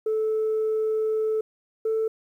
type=tone pair in turn; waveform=sine; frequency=436.5 / 442.3 Hz; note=A4 / A4; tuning=-14 / +9 cents; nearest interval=unison; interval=23 cents; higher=second; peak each=-20 dBFS; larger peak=neither; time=0.06-1.41 / 1.85-2.08 s; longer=first; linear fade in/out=5 ms; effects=tanh soft clip ceiling -19 dBFS + 10-bit